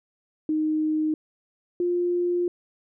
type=tone pair in turn; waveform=sine; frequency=310 / 352 Hz; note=D#4 / F4; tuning=-6 / +14 cents; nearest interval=major second; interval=220 cents; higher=second; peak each=-21 dBFS; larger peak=neither; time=0.49-1.14 / 1.8-2.48 s; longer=second; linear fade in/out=2 ms; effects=none